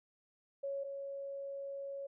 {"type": "tone pair in turn", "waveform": "sine", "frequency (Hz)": [554.4, 554.4], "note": ["C#5", "C#5"], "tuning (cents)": [0, 0], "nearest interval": "unison", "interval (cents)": 0, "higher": "neither", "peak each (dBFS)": [-36, -40], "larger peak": "first", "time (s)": [[0.63, 0.84], [0.84, 2.07]], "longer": "second", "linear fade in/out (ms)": 10, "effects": []}